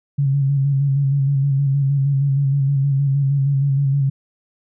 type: tone with vibrato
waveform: sine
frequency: 138.59 Hz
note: C#3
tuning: in tune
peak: -14 dBFS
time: 0.18-4.1 s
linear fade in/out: 10 ms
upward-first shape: square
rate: 6.4 Hz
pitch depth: 34 cents each way
effects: none